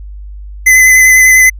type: tone with vibrato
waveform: square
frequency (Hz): 2029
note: B6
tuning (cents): +46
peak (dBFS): -3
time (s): 0.66-1.5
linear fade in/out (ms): 10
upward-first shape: sine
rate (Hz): 10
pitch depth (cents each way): 20
effects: added 50 Hz sine -24 dBFS peak until 1.59 s